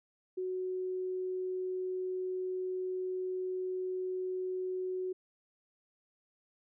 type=tone; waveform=sine; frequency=370 Hz; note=F#4; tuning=in tune; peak=-33 dBFS; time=0.37-5.13 s; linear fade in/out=10 ms; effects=none